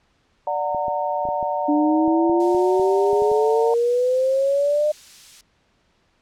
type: chord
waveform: sine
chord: D augmented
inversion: none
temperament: just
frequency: 587.3 / 734.2 / 917.7 Hz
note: D5 / F#5 / A#5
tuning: 0 / -14 / -27 cents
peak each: -25 dBFS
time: 0.47-3.74 s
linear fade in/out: 2 ms
type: clicks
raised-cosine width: 2 ms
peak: -22 dBFS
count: 12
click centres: 0.747 / 0.882 / 1.253 / 1.288 / 1.428 / 2.079 / 2.297 / 2.548 / 2.797 / 3.131 / 3.221 / 3.316 s
type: exponential sweep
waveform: sine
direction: up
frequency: 293.7 to 609 Hz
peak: -16 dBFS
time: 1.68-4.92 s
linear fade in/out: 10 ms
type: noise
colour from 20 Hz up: violet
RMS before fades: -32 dBFS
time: 2.4-5.41 s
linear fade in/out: 2 ms
effects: pink hiss -63 dBFS RMS until 6.21 s + low-pass 5000 Hz 12 dB/octave